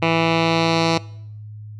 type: tone with low-pass filter sweep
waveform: 10% pulse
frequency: 164.81 Hz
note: E3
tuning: in tune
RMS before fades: -18 dBFS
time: 0.02-0.98 s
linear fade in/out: 5 ms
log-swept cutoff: 2800 to 4800 Hz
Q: 2.2
effects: noise-tail reverb RT60 0.7 s tail -22 dB re dry + added 106 Hz sine -33 dBFS peak until 1.79 s